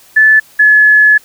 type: tone pair in turn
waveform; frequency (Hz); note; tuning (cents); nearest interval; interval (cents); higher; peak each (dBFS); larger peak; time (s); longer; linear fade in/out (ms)
sine; 1741 / 1709.1; A6 / G#6; -19 / +49; unison; 32; first; -3; neither; 0.16-0.4 / 0.59-1.18; second; 10
effects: white hiss -43 dBFS RMS until 1.24 s